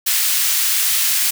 white high-pass noise, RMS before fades -17 dBFS, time 0.06-1.31 s, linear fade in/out 10 ms, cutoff 1800 Hz, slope 12 dB/octave, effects none

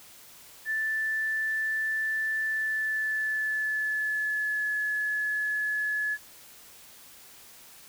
sine tone with pitch glide, 1760 to 1706.9 Hz, A6 to G#6, 0 to +47 cents, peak -26 dBFS, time 0.65-6.18 s, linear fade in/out 50 ms, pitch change -53 cents, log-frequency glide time 2.44-4.7 s, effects white hiss -51 dBFS RMS until 7.88 s

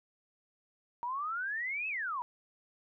sine exponential two-way sweep, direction up then down, 932.3 to 2637 to 932.3 Hz, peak -33 dBFS, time 1.03-2.22 s, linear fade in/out 0 ms, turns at 1.88 s, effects none

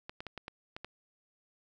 clicks, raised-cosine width 0.3 ms, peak -25 dBFS, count 7, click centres 0.095 / 0.205 / 0.267 / 0.377 / 0.481 / 0.765 / 0.846 s, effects none

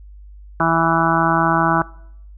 harmonic tone, 164.81 Hz, E3, in tune, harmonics 1 / 2 / 4 / 5 / 6 / 7 / 8 / 9, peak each -22 / -22 / -22 / -22 / -22 / -22 / -22 / -22 dBFS, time 0.6-1.82 s, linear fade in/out 2 ms, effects noise-tail reverb RT60 0.7 s tail -22 dB re dry + added 50 Hz sine -37 dBFS peak until 2.37 s

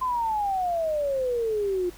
sine exponential sweep, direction down, 1044 to 349.2 Hz, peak -23 dBFS, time 0.01-1.9 s, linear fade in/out 10 ms, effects added 50 Hz sine -47 dBFS peak until 1.97 s + pink hiss -49 dBFS RMS until 1.97 s

